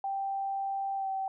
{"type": "tone with pitch glide", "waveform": "sine", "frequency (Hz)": [784, 771.4], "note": ["G5", "G5"], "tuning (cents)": [0, -28], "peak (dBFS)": -30, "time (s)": [0.04, 1.28], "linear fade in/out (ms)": 2, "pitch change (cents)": -28, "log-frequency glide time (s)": [0.96, 1.08], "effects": []}